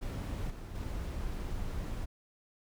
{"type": "noise with level steps", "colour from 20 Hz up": "brown", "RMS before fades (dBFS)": [-36, -42, -37], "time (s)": [0.01, 2.06], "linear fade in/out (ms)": 20, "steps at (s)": [0.5, 0.75], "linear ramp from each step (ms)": 5, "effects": []}